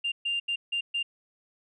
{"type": "tone bursts at uneven times", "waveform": "sine", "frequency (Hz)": 2794, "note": "F7", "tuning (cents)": 0, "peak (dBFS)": -25, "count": 5, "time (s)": [[0.04, 0.12], [0.25, 0.4], [0.48, 0.56], [0.72, 0.81], [0.94, 1.03]], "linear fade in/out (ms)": 10, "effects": ["tanh soft clip ceiling -22 dBFS"]}